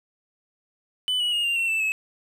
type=tone with pitch steps; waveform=triangle; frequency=3000 / 2926 / 2855 / 2785 / 2716 / 2650 / 2585 Hz; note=F#7 / F#7 / F7 / F7 / F7 / E7 / E7; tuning=+23 / -20 / +37 / -5 / -49 / +9 / -34 cents; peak=-20 dBFS; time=1.08-1.92 s; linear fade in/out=0 ms; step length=120 ms; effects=none